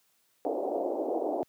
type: band-pass noise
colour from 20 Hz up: white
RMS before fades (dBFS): -31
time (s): 0.45-1.43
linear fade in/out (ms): 0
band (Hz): 280 to 740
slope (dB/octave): 48
effects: white hiss -70 dBFS RMS until 1.48 s + high-pass 100 Hz 12 dB/octave